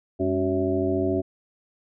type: harmonic tone with a mistuned harmonic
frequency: 93.7 Hz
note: F#2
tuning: 22 cents sharp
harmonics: 1 / 2 / 3 / 4 / 6 / 7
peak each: -30 / -33 / -26 / -25 / -34 / -29 dBFS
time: 0.19-1.22 s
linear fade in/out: 20 ms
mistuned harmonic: 2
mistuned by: +130 cents
effects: none